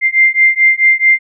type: beating tone pair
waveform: sine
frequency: 2093 / 2097.6 Hz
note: C7 / C7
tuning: 0 / +4 cents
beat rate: 4.6 Hz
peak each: -10 dBFS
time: 0.01-1.19 s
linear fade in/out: 50 ms
effects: none